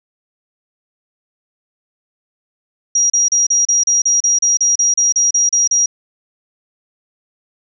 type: tone bursts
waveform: sine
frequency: 5720 Hz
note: F8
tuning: 41 cents sharp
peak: -10 dBFS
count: 16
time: 2.95-5.86 s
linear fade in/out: 5 ms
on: 150 ms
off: 34 ms
effects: none